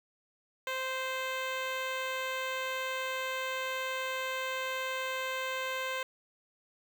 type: tone with notch filter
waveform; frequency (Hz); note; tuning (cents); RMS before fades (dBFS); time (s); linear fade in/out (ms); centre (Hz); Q
10% pulse; 521; C5; -7; -35; 0.67-6.03; 2; 10000; 0.71
effects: none